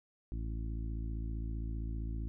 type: harmonic tone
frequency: 55.3 Hz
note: A1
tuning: 9 cents sharp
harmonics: 1 / 2 / 3 / 4 / 5 / 6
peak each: -36 / -43 / -52 / -50 / -50 / -53 dBFS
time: 0.32-2.28 s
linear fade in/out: 0 ms
effects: none